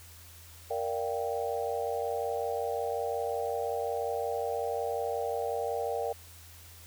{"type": "chord", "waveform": "sine", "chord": "G minor seventh", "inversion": "first", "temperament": "equal", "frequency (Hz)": [466.2, 587.3, 698.5, 784], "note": ["Bb4", "D5", "F5", "G5"], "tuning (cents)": [0, 0, 0, 0], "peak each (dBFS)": [-33, -36, -37, -36], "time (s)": [0.7, 6.13], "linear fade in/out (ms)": 10, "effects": ["added 84 Hz sine -52 dBFS peak until 6.86 s", "white hiss -53 dBFS RMS until 6.86 s"]}